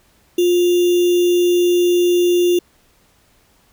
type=tone with sample-and-hold; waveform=sine; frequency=353 Hz; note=F4; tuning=19 cents sharp; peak=-11 dBFS; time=0.38-2.59 s; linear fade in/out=5 ms; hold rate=3150 Hz; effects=pink hiss -56 dBFS RMS until 3.72 s